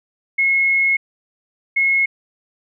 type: tone bursts at uneven times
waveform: sine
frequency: 2171 Hz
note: C#7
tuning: 37 cents flat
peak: -13 dBFS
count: 2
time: 0.38-0.97 / 1.76-2.06 s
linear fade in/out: 10 ms
effects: none